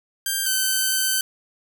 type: tone pair in turn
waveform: 5% pulse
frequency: 1583 / 1536.2 Hz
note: G6 / G6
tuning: +17 / -35 cents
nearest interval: minor second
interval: 52 cents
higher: first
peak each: -11 / -8 dBFS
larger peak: second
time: 0.26-0.46 / 0.46-1.21 s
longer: second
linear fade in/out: 2 ms
effects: none